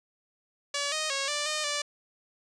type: tone with pitch steps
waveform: 5% pulse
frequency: 571 / 621 / 549 / 588 / 611 / 584 Hz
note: D5 / D#5 / C#5 / D5 / D#5 / D5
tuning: -49 / -3 / -17 / +2 / -32 / -10 cents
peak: -17 dBFS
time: 0.74-1.82 s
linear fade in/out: 5 ms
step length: 180 ms
effects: resampled to 22050 Hz